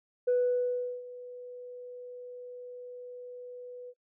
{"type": "tone with ADSR envelope", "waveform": "sine", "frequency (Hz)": 493.9, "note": "B4", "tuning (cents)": 0, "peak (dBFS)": -21, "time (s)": [0.27, 3.94], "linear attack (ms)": 13, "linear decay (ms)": 740, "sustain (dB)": -20, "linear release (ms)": 51, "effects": ["noise-tail reverb RT60 0.1 s tail -25 dB re dry", "tanh soft clip ceiling -20 dBFS"]}